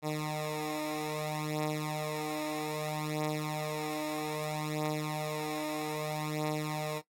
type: beating tone pair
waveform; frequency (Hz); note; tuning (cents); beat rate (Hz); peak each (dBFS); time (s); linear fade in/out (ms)
10% pulse; 152.5 / 153.12; D#3 / D#3; -34 / -27; 0.62; -26 / -29; 0.02-7.02; 50
effects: noise-tail reverb RT60 0.1 s tail -18 dB re dry + AAC 64 kbps